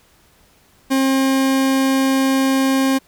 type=tone; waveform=40% pulse; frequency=267.5 Hz; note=C4; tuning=38 cents sharp; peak=-13 dBFS; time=0.9-2.99 s; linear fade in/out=20 ms; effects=pink hiss -54 dBFS RMS until 3.07 s